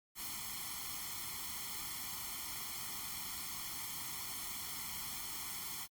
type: noise with comb filter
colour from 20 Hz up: white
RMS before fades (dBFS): -43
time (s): 0.15-5.88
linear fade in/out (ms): 50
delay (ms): 0.93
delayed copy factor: +0.95
effects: Opus 48 kbps